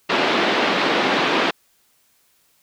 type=band-pass noise; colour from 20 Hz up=pink; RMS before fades=-19 dBFS; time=0.09-1.51 s; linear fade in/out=10 ms; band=240 to 3800 Hz; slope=24 dB/octave; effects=white hiss -61 dBFS RMS until 2.62 s